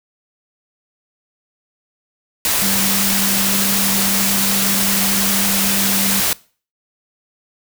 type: tone in noise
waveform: sine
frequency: 196.5 Hz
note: G3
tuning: 4 cents sharp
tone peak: -22 dBFS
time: 2.62-6.2 s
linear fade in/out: 0 ms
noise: white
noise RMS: -17 dBFS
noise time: 2.45-6.33 s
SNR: -8 dB
effects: noise-tail reverb RT60 0.4 s tail -22 dB re dry